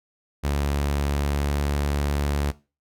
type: tone with pitch glide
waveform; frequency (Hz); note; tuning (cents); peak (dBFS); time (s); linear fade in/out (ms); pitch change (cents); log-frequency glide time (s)
sawtooth; 71.4 to 71.94; D2 to D2; -48 to -35; -18; 0.43-2.52; 20; +13; 1.12-1.65
effects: noise-tail reverb RT60 0.3 s tail -19 dB re dry